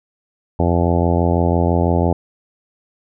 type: harmonic tone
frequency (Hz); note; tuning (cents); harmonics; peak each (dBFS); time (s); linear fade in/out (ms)
86; F2; -26; 1 / 2 / 3 / 4 / 5 / 6 / 7 / 8 / 9 / 10; -17 / -20 / -22 / -23 / -24 / -25 / -25 / -26 / -27 / -27; 0.59-2.13; 5
effects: none